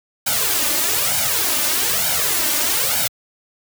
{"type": "noise with flanger", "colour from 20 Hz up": "white", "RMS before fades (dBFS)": -19, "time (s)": [0.26, 3.08], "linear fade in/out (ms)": 10, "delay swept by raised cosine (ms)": [1.3, 3.4], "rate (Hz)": 1.1, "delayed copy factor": 0.8, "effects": ["high-pass 80 Hz 12 dB/octave"]}